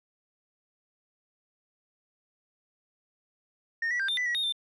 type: tone with pitch steps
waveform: sine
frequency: 1837 / 1948 / 1580 / 3596 / 1987 / 1921 / 3710 / 3573 Hz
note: A#6 / B6 / G6 / A7 / B6 / B6 / A#7 / A7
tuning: -26 / -24 / +13 / +37 / +10 / -48 / -9 / +26 cents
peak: -24 dBFS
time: 3.82-4.524 s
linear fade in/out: 5 ms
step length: 88 ms
effects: tanh soft clip ceiling -25 dBFS